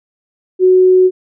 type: tone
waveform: sine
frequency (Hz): 370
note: F#4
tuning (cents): 0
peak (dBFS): -5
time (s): 0.59-1.11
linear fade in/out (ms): 50
effects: none